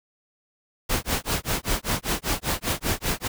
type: noise with tremolo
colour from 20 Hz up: pink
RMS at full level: -23 dBFS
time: 0.89-3.28 s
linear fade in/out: 10 ms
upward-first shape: sine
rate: 5.1 Hz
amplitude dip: 100%
effects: none